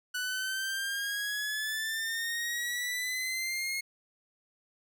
sawtooth exponential sweep, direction up, 1481 to 2163 Hz, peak -28 dBFS, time 0.14-3.81 s, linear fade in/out 10 ms, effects none

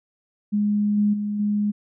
sine tone with level steps, 207.4 Hz, G#3, 2 cents flat, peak -18 / -16 / -23 / -19 dBFS, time 0.52-1.72 s, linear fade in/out 20 ms, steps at 0.97 / 1.13 / 1.39 s, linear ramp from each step 10 ms, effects none

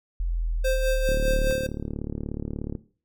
sine linear sweep, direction down, 43.1 to 33.79 Hz, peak -23 dBFS, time 0.2-1.51 s, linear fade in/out 0 ms
square tone with tremolo, 523.3 Hz, C5, in tune, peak -23 dBFS, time 0.64-1.67 s, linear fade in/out 10 ms, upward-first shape sine, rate 4.9 Hz, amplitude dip 50%
click train, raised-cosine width 3 ms, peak -18 dBFS, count 62, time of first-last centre 1.09-2.752 s, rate 36.7 Hz
effects noise-tail reverb RT60 0.4 s tail -17 dB re dry

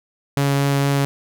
sawtooth tone with vibrato, 140 Hz, C#3, 18 cents sharp, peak -12 dBFS, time 0.37-1.05 s, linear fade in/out 0 ms, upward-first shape triangle, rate 4.3 Hz, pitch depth 8 cents each way, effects none

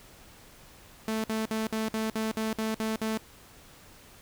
sawtooth tone bursts, 220 Hz, A3, in tune, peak -24 dBFS, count 10, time 1.08-3.175 s, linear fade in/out 0 ms, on 160 ms, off 55 ms, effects pink hiss -53 dBFS RMS until 4.21 s

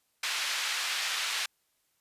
white band-pass noise, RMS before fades -32 dBFS, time 0.23-1.46 s, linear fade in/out 5 ms, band 1300 to 4200 Hz, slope 12 dB/octave, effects white hiss -74 dBFS RMS until 2 s + resampled to 32000 Hz

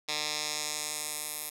10% pulse tone with band-pass filter sweep, 151 Hz, D3, 48 cents sharp, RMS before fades -35 dBFS, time 0.08-1.5 s, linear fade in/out 10 ms, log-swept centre 4400 to 12000 Hz, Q 1.4, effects none

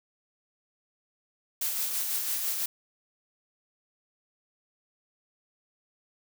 blue noise with tremolo, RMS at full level -29 dBFS, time 1.61-2.66 s, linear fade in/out 5 ms, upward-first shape sine, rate 6 Hz, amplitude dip 35%, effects none

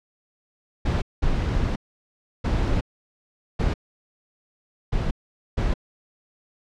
brown noise bursts at uneven times, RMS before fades -22 dBFS, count 6, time 0.85-1.02 / 1.22-1.76 / 2.44-2.81 / 3.59-3.74 / 4.92-5.11 / 5.57-5.74 s, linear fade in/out 10 ms, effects low-pass 5000 Hz 12 dB/octave

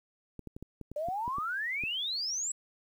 clicks, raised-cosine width 3 ms, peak -29 dBFS, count 10, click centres 0.393 / 0.473 / 0.565 / 0.626 / 0.813 / 0.916 / 1.086 / 1.279 / 1.384 / 1.837 s
sine exponential sweep, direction up, 577 to 7902 Hz, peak -31 dBFS, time 0.96-2.52 s, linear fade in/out 5 ms
effects 10-bit

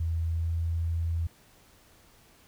sine tone with pitch glide, 82.41 to 83.18 Hz, E2 to E2, 0 to +16 cents, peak -26 dBFS, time 0-1.27 s, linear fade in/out 5 ms, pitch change +16 cents, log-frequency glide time 0.35-0.51 s, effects pink hiss -59 dBFS RMS until 2.47 s

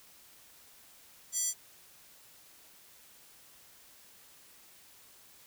square tone with high-pass filter, 659.3 Hz, E5, in tune, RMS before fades -32 dBFS, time 1.32-1.54 s, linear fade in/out 50 ms, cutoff 6900 Hz, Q 4.5, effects white hiss -58 dBFS RMS until 5.46 s

